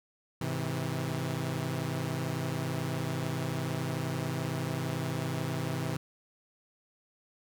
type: chord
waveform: sawtooth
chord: Ab augmented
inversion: none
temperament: equal with one note detuned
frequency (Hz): 103.83 / 130.81 / 161.98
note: Ab2 / C3 / E3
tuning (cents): 0 / 0 / -30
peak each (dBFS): -36 / -30 / -31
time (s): 0.41-5.97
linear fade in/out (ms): 5
effects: none